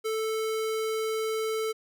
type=tone; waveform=square; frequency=440 Hz; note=A4; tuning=in tune; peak=-28 dBFS; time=0.04-1.73 s; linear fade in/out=20 ms; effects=none